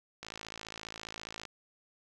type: click train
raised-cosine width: 0.2 ms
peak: -24 dBFS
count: 68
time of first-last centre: 0.23-1.453 s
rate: 54.8 Hz
effects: none